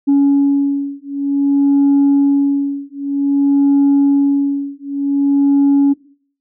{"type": "beating tone pair", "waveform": "sine", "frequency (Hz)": [280.2, 280.73], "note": ["C#4", "C#4"], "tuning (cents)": [19, 22], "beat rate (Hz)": 0.53, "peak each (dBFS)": -12, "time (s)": [0.07, 5.94], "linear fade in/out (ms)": 20, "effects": ["noise-tail reverb RT60 0.5 s tail -20 dB re dry", "tanh soft clip ceiling -6 dBFS"]}